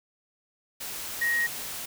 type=tone in noise; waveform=sine; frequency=1883 Hz; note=A#6; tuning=17 cents sharp; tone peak=-23 dBFS; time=1.21-1.47 s; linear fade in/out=10 ms; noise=white; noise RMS=-36 dBFS; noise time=0.8-1.86 s; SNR=+10 dB; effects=none